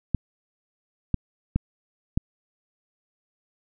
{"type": "clicks", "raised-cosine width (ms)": 5, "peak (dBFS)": -9, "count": 4, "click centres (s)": [0.147, 1.143, 1.56, 2.175], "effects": []}